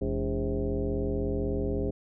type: tone with frequency modulation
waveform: sine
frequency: 160.1 Hz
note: D#3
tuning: 50 cents sharp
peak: -26 dBFS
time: 0.01-1.91 s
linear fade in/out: 10 ms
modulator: 122 Hz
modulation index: 2.9
effects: none